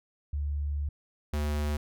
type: tone pair in turn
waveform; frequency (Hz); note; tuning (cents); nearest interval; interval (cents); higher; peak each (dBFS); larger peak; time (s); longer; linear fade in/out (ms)
sine / square; 72.5 / 74.28; D2 / D2; -22 / +20; unison; 42; second; -28; neither; 0.33-0.89 / 1.33-1.77; first; 5
effects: none